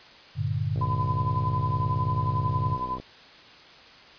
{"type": "chord", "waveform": "sine", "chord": "G minor", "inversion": "none", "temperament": "equal", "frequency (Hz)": [98, 116.54, 146.83], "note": ["G2", "Bb2", "D3"], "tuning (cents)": [0, 0, 0], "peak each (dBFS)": -29, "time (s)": [0.35, 2.78], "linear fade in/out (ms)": 50}
{"type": "click train", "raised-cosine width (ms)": 2, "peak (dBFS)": -25, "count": 143, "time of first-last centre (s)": [0.76, 3], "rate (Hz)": 63.4}
{"type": "tone with tremolo", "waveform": "sine", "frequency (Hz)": 1010, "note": "B5", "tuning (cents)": 39, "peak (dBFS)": -25, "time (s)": [0.81, 2.98], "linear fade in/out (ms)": 5, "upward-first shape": "sine", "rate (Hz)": 11, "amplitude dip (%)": 70}
{"effects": ["white hiss -49 dBFS RMS until 4.18 s", "resampled to 11025 Hz"]}